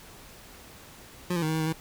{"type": "tone with pitch steps", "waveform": "25% pulse", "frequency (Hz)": [178.4, 170.2, 156, 158.4, 159.5, 157.1, 160.9], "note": ["F3", "F3", "D#3", "D#3", "D#3", "D#3", "E3"], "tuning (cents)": [37, -44, 5, 31, 43, 17, -42], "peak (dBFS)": -22, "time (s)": [1.3, 1.727], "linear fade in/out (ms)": 5, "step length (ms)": 61, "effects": ["pink hiss -49 dBFS RMS until 1.8 s"]}